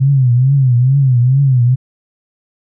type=tone with vibrato; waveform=sine; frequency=130 Hz; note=C3; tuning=11 cents flat; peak=-7 dBFS; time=0-1.76 s; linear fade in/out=20 ms; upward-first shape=triangle; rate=2.3 Hz; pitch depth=160 cents each way; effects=none